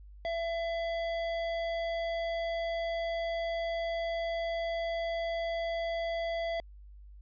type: tone with tanh clipping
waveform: sine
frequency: 670 Hz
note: E5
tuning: 28 cents sharp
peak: -33 dBFS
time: 0.25-6.6 s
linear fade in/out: 0 ms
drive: 18 dB
effects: added 50 Hz sine -48 dBFS peak until 7.21 s + resampled to 11025 Hz